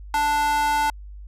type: tone with high-pass filter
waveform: square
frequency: 294 Hz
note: D4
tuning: 2 cents sharp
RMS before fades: -21 dBFS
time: 0.14-0.9 s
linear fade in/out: 2 ms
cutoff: 970 Hz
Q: 4.1
effects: added 50 Hz sine -36 dBFS peak until 1.27 s + resampled to 32000 Hz